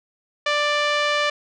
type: tone with low-pass filter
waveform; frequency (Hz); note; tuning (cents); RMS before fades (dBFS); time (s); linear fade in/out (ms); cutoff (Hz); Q
5% pulse; 589; D5; +5; -21; 0.46-1.3; 5; 2600; 0.69
effects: none